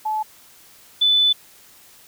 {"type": "tone pair in turn", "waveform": "sine", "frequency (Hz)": [863, 3496], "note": ["A5", "A7"], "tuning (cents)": [-34, -12], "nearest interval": "2 octaves", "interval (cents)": 2422, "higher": "second", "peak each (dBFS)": [-20, -13], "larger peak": "second", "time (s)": [[0.05, 0.23], [1.01, 1.33]], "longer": "second", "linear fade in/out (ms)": 10, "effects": ["white hiss -49 dBFS RMS until 2.07 s"]}